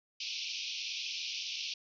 pink band-pass noise, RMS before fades -39 dBFS, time 0.2-1.74 s, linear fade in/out 5 ms, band 2400 to 5900 Hz, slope 96 dB/octave, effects none

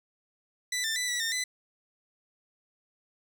15% pulse tone with pitch steps, 1985 / 1786 / 1988 / 1952 / 1819 / 2006 Hz, B6 / A6 / B6 / B6 / A#6 / B6, +8 / +25 / +11 / -21 / -43 / +26 cents, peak -22 dBFS, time 0.72-1.44 s, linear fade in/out 5 ms, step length 120 ms, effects none

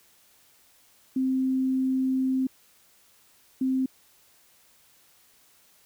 sine tone pair in turn, 261.6 / 261.6 Hz, C4 / C4, 0 / 0 cents, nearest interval unison, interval 0 cents, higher neither, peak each -22 dBFS, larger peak neither, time 1.16-2.47 / 3.61-3.86 s, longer first, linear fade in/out 5 ms, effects white hiss -60 dBFS RMS until 5.85 s

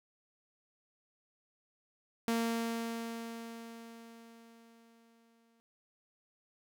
sawtooth tone with exponential decay, 230 Hz, A#3, 23 cents flat, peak -25 dBFS, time 2.28-5.6 s, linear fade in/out 0 ms, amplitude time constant 720 ms, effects none

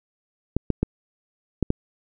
clicks, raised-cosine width 3 ms, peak -7 dBFS, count 5, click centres 0.566 / 0.703 / 0.83 / 1.627 / 1.704 s, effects none

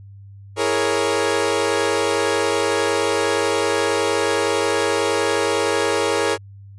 sawtooth chord, A# half-diminished seventh, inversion second, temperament equal, 329.6 / 415.3 / 466.2 / 554.4 Hz, E4 / G#4 / A#4 / C#5, 0 / 0 / 0 / 0 cents, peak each -23 / -18 / -18 / -20 dBFS, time 0.56-6.38 s, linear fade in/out 50 ms, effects added 99 Hz sine -38 dBFS peak until 6.78 s + resampled to 24000 Hz

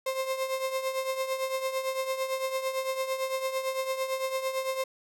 35% pulse tone with tremolo, 527 Hz, C5, 12 cents sharp, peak -24 dBFS, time 0.06-4.84 s, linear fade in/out 5 ms, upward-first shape triangle, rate 8.9 Hz, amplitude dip 70%, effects none

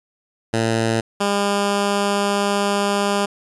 10% pulse tone pair in turn, 113.2 / 201.7 Hz, A2 / G3, +50 / +50 cents, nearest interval minor seventh, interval 1000 cents, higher second, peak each -9 dBFS, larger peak neither, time 0.53-1.01 / 1.2-3.26 s, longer second, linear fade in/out 10 ms, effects resampled to 24000 Hz

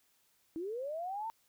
sine linear sweep, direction up, 310 to 922 Hz, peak -36 dBFS, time 0.56-1.3 s, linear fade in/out 0 ms, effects white hiss -72 dBFS RMS until 1.48 s

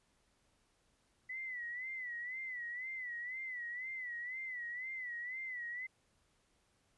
sine tone with vibrato, 1989 Hz, B6, 12 cents sharp, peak -40 dBFS, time 1.29-5.87 s, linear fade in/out 10 ms, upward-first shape sine, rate 2 Hz, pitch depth 93 cents each way, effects pink hiss -75 dBFS RMS until 6.97 s + resampled to 24000 Hz

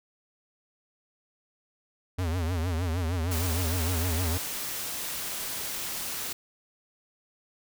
square tone with vibrato, 85.7 Hz, F2, 32 cents flat, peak -27 dBFS, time 2.18-4.38 s, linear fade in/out 10 ms, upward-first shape triangle, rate 6.5 Hz, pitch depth 170 cents each way
white noise, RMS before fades -34 dBFS, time 3.31-6.33 s, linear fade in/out 5 ms
effects none

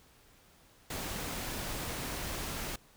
pink noise, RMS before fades -38 dBFS, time 0.9-2.76 s, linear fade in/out 5 ms, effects pink hiss -62 dBFS RMS until 2.96 s

